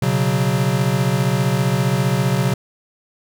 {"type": "chord", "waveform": "square", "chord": "B suspended second", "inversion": "none", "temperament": "equal", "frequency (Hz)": [123.47, 138.59, 185], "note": ["B2", "C#3", "F#3"], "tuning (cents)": [0, 0, 0], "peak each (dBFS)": [-21, -20, -22], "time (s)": [0.02, 2.54], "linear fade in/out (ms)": 5, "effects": []}